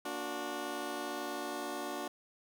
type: chord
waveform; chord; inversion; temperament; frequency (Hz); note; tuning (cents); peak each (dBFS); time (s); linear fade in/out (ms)
15% pulse; Bb augmented; none; just; 233.1 / 291.4 / 364.2; Bb3 / D4 / F#4; 0 / -13 / -27; -40 / -34 / -34; 0.05-2.08; 5
effects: none